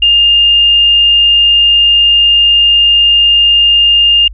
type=tone; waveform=sine; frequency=2816 Hz; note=F7; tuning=14 cents sharp; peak=-4 dBFS; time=0.02-4.28 s; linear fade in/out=5 ms; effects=added 50 Hz sine -25 dBFS peak until 4.33 s